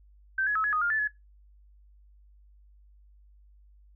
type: tone with pitch steps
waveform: sine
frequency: 1554 / 1684 / 1292 / 1689 / 1243 / 1408 / 1750 / 1701 Hz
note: G6 / G#6 / E6 / G#6 / D#6 / F6 / A6 / G#6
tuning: -16 / +24 / -35 / +29 / -2 / +14 / -10 / +41 cents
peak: -24 dBFS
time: 0.38-1.076 s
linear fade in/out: 5 ms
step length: 87 ms
effects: noise-tail reverb RT60 0.2 s tail -22 dB re dry + added 50 Hz sine -54 dBFS peak until 3.95 s